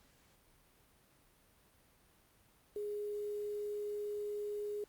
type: tone with quantisation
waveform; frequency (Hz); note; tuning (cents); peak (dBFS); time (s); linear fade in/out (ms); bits
sine; 415.3; G#4; 0; -37; 2.76-4.84; 2; 10
effects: pink hiss -68 dBFS RMS until 4.88 s + Opus 48 kbps